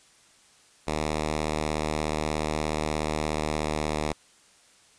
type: tone with pitch glide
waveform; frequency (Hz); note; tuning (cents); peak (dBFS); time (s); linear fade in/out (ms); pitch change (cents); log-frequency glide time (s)
5% pulse; 76.8 to 76.18; D#2 to D#2; -22 to -36; -15; 0.87-4.13; 5; -14; 3.23-3.97
effects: white hiss -58 dBFS RMS until 4.98 s + resampled to 22050 Hz